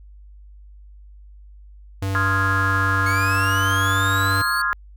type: tone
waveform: square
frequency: 97 Hz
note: G2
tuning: 18 cents flat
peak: -22 dBFS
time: 2.02-4.42 s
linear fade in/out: 5 ms
type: chord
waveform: sine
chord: F minor seventh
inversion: second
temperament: equal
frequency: 1046.5 / 1244.5 / 1396.9 / 1661.2 Hz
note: C6 / Eb6 / F6 / Ab6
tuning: 0 / 0 / 0 / 0 cents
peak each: -26 / -26 / -23 / -23 dBFS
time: 2.15-4.73 s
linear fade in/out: 0 ms
type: linear sweep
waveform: sawtooth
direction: up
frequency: 2180 to 4490 Hz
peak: -25 dBFS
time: 3.06-4.62 s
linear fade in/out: 5 ms
effects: added 50 Hz sine -41 dBFS peak until 4.96 s